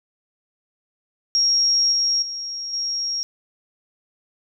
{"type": "tone with level steps", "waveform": "sine", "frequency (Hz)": 5588, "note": "F8", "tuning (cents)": 0, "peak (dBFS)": [-15, -17, -27, -22], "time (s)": [1.35, 3.23], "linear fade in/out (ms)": 0, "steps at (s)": [1.92, 2.22, 2.73], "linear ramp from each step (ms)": 5, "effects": []}